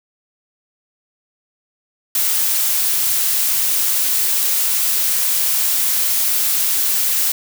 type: noise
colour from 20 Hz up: blue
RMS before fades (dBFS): -17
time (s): 2.15-7.32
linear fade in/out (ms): 2
effects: none